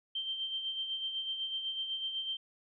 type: tone with tremolo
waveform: sine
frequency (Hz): 3136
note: G7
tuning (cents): 0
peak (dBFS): -32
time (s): 0.15-2.37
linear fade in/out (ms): 5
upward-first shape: sine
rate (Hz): 8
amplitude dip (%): 50
effects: none